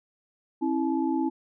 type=tone cluster; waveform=sine; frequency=267.8 / 325.8 / 860 Hz; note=C4 / E4 / A5; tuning=+40 / -20 / -40 cents; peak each=-27 / -26 / -33 dBFS; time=0.61-1.3 s; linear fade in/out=20 ms; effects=none